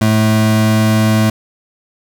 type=tone pair together; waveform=square; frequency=109 / 217.7 Hz; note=A2 / A3; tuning=-16 / -18 cents; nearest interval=octave; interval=1198 cents; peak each=-13 dBFS; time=0.01-1.3 s; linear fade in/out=5 ms; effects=none